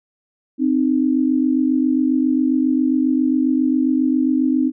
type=tone pair together; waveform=sine; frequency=260 / 307.4 Hz; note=C4 / D#4; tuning=-11 / -21 cents; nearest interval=minor third; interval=290 cents; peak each=-16 / -18 dBFS; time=0.58-4.72 s; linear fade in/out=50 ms; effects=none